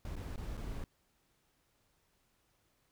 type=noise with dropouts; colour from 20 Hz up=brown; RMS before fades=-41 dBFS; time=0.05-0.84 s; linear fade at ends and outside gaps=1 ms; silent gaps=0.156-0.165 / 0.36-0.378 / 0.57-0.576 s; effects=pink hiss -75 dBFS RMS until 2.91 s